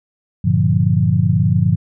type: chord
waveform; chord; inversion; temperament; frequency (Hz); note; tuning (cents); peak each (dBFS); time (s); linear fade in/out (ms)
sine; G minor seventh; none; equal; 98 / 116.54 / 146.83 / 174.61; G2 / Bb2 / D3 / F3; 0 / 0 / 0 / 0; -17; 0.44-1.76; 10
effects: none